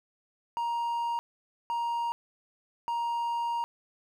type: tone bursts at uneven times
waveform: triangle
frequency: 939 Hz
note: A#5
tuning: 12 cents sharp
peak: -26 dBFS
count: 3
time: 0.57-1.19 / 1.7-2.12 / 2.88-3.64 s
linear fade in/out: 0 ms
effects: none